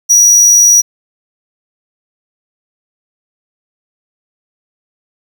square tone, 5800 Hz, F#8, 35 cents flat, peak -4 dBFS, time 0.09-0.82 s, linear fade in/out 20 ms, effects 7-bit

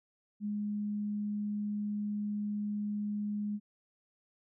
sine tone, 207.7 Hz, G#3, in tune, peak -32 dBFS, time 0.4-3.6 s, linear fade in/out 50 ms, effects none

